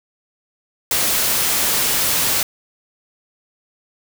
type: noise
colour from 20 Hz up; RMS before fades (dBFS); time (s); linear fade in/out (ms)
white; -18; 0.91-2.43; 2
effects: none